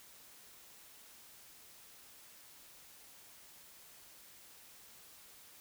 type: silence
effects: white hiss -58 dBFS RMS until 5.6 s